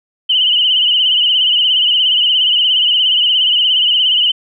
sine tone with vibrato, 2978 Hz, F#7, 11 cents sharp, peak -9 dBFS, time 0.29-4.32 s, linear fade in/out 10 ms, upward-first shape sine, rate 17 Hz, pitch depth 72 cents each way, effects none

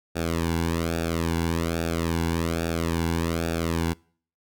sawtooth tone with flanger, 83.2 Hz, E2, 17 cents sharp, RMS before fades -26 dBFS, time 0.15-3.94 s, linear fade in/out 20 ms, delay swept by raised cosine 0.97 to 1.62 ms, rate 1.2 Hz, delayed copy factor -0.9, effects noise-tail reverb RT60 0.5 s tail -25 dB re dry

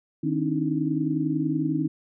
sine tone cluster, 154.6 / 267.3 / 298.1 / 318.4 Hz, D#3 / C4 / D4 / D#4, -11 / +37 / +26 / +40 cents, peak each -28 dBFS, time 0.23-1.88 s, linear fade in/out 10 ms, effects none

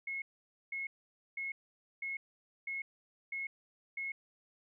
sine tone bursts, 2173 Hz, C#7, 35 cents flat, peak -36 dBFS, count 7, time 0.07-4.12 s, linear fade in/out 5 ms, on 150 ms, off 500 ms, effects none

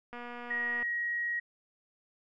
click train, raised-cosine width 0.5 ms, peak -29 dBFS, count 169, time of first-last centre 0.13-0.827 s, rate 241 Hz
sine tone, 1896 Hz, A#6, 29 cents sharp, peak -30 dBFS, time 0.5-1.4 s, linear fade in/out 10 ms
effects none

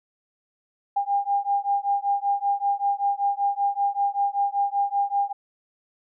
sine beating tone pair, 801 / 806.2 Hz, G5 / G5, +37 / +48 cents, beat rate 5.2 Hz, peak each -24 dBFS, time 0.96-5.33 s, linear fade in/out 10 ms, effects none

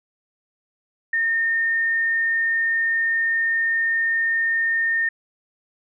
sine tone, 1825 Hz, A#6, 37 cents flat, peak -18 dBFS, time 1.13-5.09 s, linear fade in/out 5 ms, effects none

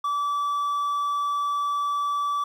triangle tone, 1155 Hz, D6, 29 cents flat, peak -21 dBFS, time 0.04-2.44 s, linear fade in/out 5 ms, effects 10-bit

